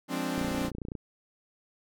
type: chord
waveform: sawtooth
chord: D half-diminished seventh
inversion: first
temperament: equal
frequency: 174.61 / 207.7 / 261.6 / 293.7 Hz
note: F3 / Ab3 / C4 / D4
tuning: 0 / 0 / 0 / 0 cents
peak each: -33 / -35 / -29 / -31 dBFS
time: 0.08-0.71 s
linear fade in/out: 50 ms
type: click train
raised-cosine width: 3 ms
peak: -24 dBFS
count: 18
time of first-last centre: 0.38-0.952 s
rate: 29.7 Hz
effects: none